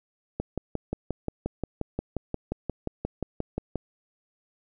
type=click train; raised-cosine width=2 ms; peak=-15 dBFS; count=20; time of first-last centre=0.4-3.757 s; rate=5.66 Hz; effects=none